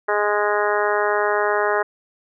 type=harmonic tone; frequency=207.7 Hz; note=G#3; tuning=in tune; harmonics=2 / 3 / 4 / 5 / 6 / 7 / 8 / 9; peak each=-22 / -24 / -25 / -26 / -27 / -27 / -28 / -29 dBFS; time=0.08-1.83 s; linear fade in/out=10 ms; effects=none